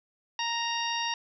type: harmonic tone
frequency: 932.3 Hz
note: A#5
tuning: in tune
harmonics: 1 / 2 / 3 / 4 / 5 / 6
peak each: -32 / -36 / -34 / -37 / -41 / -37 dBFS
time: 0.39-1.14 s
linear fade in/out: 2 ms
effects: none